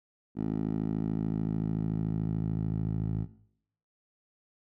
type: tone with band-pass filter sweep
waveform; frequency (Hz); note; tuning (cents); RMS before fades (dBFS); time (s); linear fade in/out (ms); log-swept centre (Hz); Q
10% pulse; 53.6; A1; -45; -31; 0.35-3.27; 50; 250 to 120; 1.5
effects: noise-tail reverb RT60 0.7 s tail -17 dB re dry